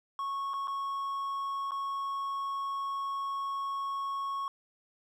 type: tone with dropouts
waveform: triangle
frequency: 1102 Hz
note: C#6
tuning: 11 cents flat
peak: -30 dBFS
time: 0.19-4.48 s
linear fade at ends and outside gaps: 1 ms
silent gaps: 0.535-0.539 / 0.673-0.68 / 1.709-1.718 s
effects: none